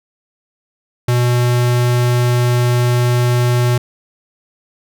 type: tone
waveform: square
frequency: 122.2 Hz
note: B2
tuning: 18 cents flat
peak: -12 dBFS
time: 1.08-3.78 s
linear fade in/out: 5 ms
effects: none